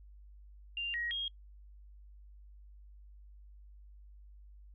sine tone with pitch steps, 2790 / 1894 / 3257 Hz, F7 / A#6 / G#7, -2 / +27 / -34 cents, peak -34 dBFS, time 0.77-1.28 s, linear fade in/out 2 ms, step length 170 ms, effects noise-tail reverb RT60 0.1 s tail -25 dB re dry + added 50 Hz sine -52 dBFS peak until 4.74 s

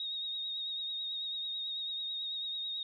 sine tone with vibrato, 3746 Hz, A#7, 8 cents sharp, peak -35 dBFS, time 0-2.83 s, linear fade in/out 2 ms, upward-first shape triangle, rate 9.1 Hz, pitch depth 38 cents each way, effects none

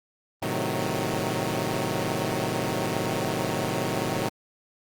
10% pulse chord, A diminished seventh, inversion none, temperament equal, 110 / 130.81 / 155.56 / 185 Hz, A2 / C3 / Eb3 / Gb3, 0 / 0 / 0 / 0 cents, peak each -23 dBFS, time 0.42-4.29 s, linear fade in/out 5 ms, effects Opus 24 kbps

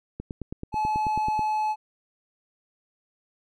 click train, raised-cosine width 3 ms, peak -20 dBFS, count 12, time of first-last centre 0.2-1.393 s, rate 9.22 Hz
triangle tone, 858 Hz, A5, 44 cents flat, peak -21 dBFS, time 0.72-1.76 s, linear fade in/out 50 ms
effects none

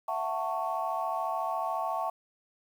sine chord, F# minor seventh, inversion third, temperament just, 666 / 740 / 888 / 1110 Hz, E5 / F#5 / A5 / C#6, +18 / 0 / +16 / +2 cents, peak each -34 dBFS, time 0.08-2.1 s, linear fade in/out 5 ms, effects tanh soft clip ceiling -19 dBFS + 9-bit

